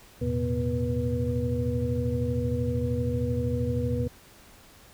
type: tone cluster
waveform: sine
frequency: 82.4 / 112.7 / 125.6 / 244.5 / 486 Hz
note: E2 / A2 / B2 / B3 / B4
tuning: 0 / +42 / +30 / -17 / -28 cents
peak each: -31 dBFS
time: 0.21-4.08 s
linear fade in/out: 10 ms
effects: pink hiss -53 dBFS RMS until 4.93 s